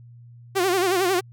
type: tone with vibrato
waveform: sawtooth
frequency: 370 Hz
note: F#4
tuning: in tune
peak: -15 dBFS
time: 0.55-1.21 s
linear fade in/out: 20 ms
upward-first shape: sine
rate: 11 Hz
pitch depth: 110 cents each way
effects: added 119 Hz sine -43 dBFS peak until 1.32 s